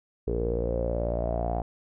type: tone with low-pass filter sweep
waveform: sawtooth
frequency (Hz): 58.27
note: A#1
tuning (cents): 0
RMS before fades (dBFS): -28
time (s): 0.27-1.62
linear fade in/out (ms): 5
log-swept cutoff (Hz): 430 to 730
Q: 9.6
effects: none